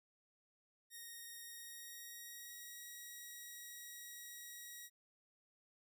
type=tone with pitch glide; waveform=5% pulse; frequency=1864.7 to 1908.3 Hz; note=A#6 to A#6; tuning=0 to +40 cents; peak=-40 dBFS; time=0.9-4.9 s; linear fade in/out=50 ms; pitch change=+40 cents; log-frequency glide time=1.4-2.82 s; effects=none